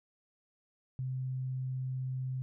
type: tone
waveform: sine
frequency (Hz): 129.7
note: C3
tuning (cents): -15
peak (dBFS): -33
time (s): 0.99-2.42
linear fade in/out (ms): 0
effects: none